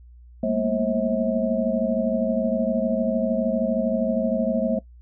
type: tone cluster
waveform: sine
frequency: 200.6 / 227.3 / 240.1 / 534 / 643 Hz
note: G3 / A#3 / B3 / C5 / E5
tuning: +40 / -43 / -49 / +35 / -43 cents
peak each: -29 / -24 / -29 / -26 / -26 dBFS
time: 0.43-4.79 s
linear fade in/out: 5 ms
effects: noise-tail reverb RT60 0.1 s tail -20 dB re dry + added 60 Hz sine -44 dBFS peak until 5.01 s